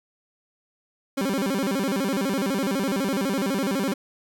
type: tone with vibrato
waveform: 30% pulse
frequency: 231 Hz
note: A#3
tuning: 16 cents flat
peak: -20 dBFS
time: 1.17-3.94 s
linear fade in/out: 10 ms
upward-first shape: square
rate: 12 Hz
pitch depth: 290 cents each way
effects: none